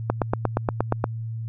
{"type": "click train", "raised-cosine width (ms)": 1, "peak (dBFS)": -6, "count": 9, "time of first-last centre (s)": [0.1, 1.041], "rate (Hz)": 8.5, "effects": ["added 113 Hz sine -28 dBFS peak until 1.48 s"]}